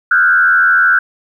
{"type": "tone with frequency modulation", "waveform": "sine", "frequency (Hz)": 1480, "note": "F#6", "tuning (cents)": 0, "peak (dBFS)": -7, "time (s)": [0.11, 0.99], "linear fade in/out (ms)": 5, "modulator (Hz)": 86.9, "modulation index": 1.2, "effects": ["8-bit"]}